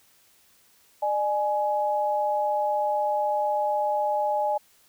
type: tone pair together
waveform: sine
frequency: 602 / 838.1 Hz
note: D5 / G#5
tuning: +43 / +16 cents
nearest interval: tritone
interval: 573 cents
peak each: -26 / -24 dBFS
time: 1.02-4.58 s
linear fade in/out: 10 ms
effects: white hiss -60 dBFS RMS until 4.88 s